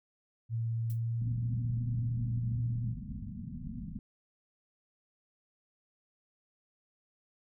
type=tone with pitch glide; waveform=sine; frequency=114.5 to 118.33 Hz; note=A#2 to A#2; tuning=-31 to +26 cents; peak=-30 dBFS; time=0.49-2.96 s; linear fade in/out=50 ms; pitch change=+57 cents; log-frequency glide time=0.95-1.44 s
type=noise with exponential decay; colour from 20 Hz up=violet; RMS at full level=-45 dBFS; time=0.9-1.01 s; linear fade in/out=0 ms; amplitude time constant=22 ms
type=low-pass noise; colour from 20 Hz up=white; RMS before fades=-41 dBFS; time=1.21-3.99 s; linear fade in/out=2 ms; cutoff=250 Hz; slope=96 dB/octave
effects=none